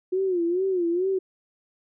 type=tone with vibrato; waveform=sine; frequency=360.6 Hz; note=F#4; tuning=45 cents flat; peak=-21 dBFS; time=0.12-1.19 s; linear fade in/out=10 ms; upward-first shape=sine; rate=2.3 Hz; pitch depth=120 cents each way; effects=none